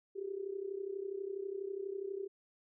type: tone with amplitude modulation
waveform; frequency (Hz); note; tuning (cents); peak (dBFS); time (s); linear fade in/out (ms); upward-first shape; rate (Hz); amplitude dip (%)
sine; 392; G4; 0; -34; 0.15-2.28; 20; sine; 32.2; 80
effects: none